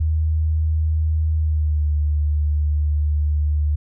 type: tone with pitch glide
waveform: sine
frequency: 78.5 to 74.65 Hz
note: D#2 to D2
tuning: +16 to +29 cents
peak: -16 dBFS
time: 0-3.76 s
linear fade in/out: 10 ms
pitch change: -87 cents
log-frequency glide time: 1.36-1.87 s
effects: none